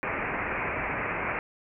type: low-pass noise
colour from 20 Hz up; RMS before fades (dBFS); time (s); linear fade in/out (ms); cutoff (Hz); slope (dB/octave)
white; -31; 0.03-1.39; 0; 2500; 96
effects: none